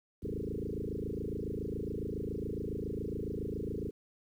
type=tone with frequency modulation; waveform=sine; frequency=246.9 Hz; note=B3; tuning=in tune; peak=-34 dBFS; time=0.22-3.91 s; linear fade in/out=20 ms; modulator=27.2 Hz; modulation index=7.7; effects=11-bit